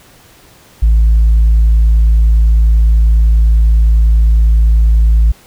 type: tone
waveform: sine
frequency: 55 Hz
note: A1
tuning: in tune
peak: -3 dBFS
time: 0.82-5.32 s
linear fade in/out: 10 ms
effects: tanh soft clip ceiling -3 dBFS + pink hiss -43 dBFS RMS until 5.46 s